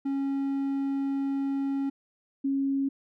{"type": "tone pair in turn", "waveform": ["triangle", "sine"], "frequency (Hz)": [275, 273.9], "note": ["C#4", "C#4"], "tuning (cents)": [-14, -21], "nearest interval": "unison", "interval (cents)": 7, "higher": "first", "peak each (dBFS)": -24, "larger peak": "neither", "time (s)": [[0.05, 1.9], [2.44, 2.89]], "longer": "first", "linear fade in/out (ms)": 10, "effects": []}